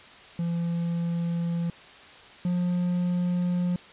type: tone pair in turn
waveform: triangle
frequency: 170 / 177.5 Hz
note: F3 / F3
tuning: -46 / +28 cents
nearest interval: minor second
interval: 74 cents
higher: second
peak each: -23 / -21 dBFS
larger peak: second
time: 0.39-1.7 / 2.45-3.76 s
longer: neither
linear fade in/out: 2 ms
effects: white hiss -48 dBFS RMS until 3.92 s + resampled to 8000 Hz